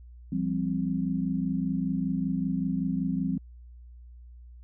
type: chord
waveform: sine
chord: F suspended second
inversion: none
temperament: equal with one note detuned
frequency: 170.82 / 196 / 261.6 Hz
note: F3 / G3 / C4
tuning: -38 / 0 / 0 cents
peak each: -30 dBFS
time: 0.32-3.38 s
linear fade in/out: 5 ms
effects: added 60 Hz sine -45 dBFS peak until 4.63 s